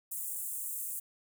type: high-pass noise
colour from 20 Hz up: pink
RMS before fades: -38 dBFS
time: 0.11-1 s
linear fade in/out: 10 ms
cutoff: 7900 Hz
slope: 48 dB/octave
effects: none